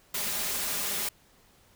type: noise with comb filter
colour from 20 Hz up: white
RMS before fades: -31 dBFS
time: 0.14-1.09 s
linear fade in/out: 5 ms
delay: 4.9 ms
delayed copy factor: +0.55
effects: pink hiss -61 dBFS RMS until 1.75 s